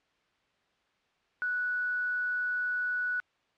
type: tone with quantisation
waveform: sine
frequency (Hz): 1476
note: F#6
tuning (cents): -5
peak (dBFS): -28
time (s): 1.42-3.2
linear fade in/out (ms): 0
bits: 8
effects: white hiss -71 dBFS RMS until 3.57 s + low-pass 3000 Hz 12 dB/octave